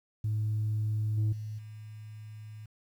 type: tone with level steps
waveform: sine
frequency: 107.5 Hz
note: A2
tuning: 40 cents flat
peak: -26 / -22 / -35 / -42 dBFS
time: 0.24-2.66 s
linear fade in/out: 5 ms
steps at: 1.17 / 1.32 / 1.58 s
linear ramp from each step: 10 ms
effects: tanh soft clip ceiling -24 dBFS + 10-bit